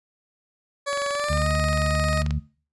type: tone with pitch glide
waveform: 20% pulse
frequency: 566 to 624.4 Hz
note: C#5 to D#5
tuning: +36 to +6 cents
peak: -19 dBFS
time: 0.86-2.23 s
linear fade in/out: 20 ms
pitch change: +170 cents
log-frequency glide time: 1.1-1.49 s
type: click train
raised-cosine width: 0.2 ms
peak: -16 dBFS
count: 32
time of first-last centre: 0.93-2.308 s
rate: 22.5 Hz
type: harmonic tone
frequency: 74.3 Hz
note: D2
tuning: 21 cents sharp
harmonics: 1 / 2 / 3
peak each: -24 / -26 / -34 dBFS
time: 1.29-2.4 s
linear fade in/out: 20 ms
effects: noise-tail reverb RT60 0.4 s tail -19 dB re dry + resampled to 24000 Hz